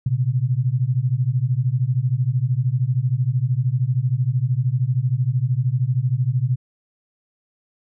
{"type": "beating tone pair", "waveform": "sine", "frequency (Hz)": [120, 133], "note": ["B2", "C3"], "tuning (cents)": [-49, 29], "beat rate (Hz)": 13, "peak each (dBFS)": -20, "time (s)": [0.06, 6.56], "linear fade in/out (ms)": 5, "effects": []}